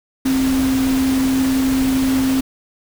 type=tone in noise; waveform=sine; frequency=264.1 Hz; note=C4; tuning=16 cents sharp; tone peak=-14 dBFS; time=0.25-2.41 s; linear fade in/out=10 ms; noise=pink; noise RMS=-26 dBFS; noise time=0.25-2.41 s; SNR=+9 dB; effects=none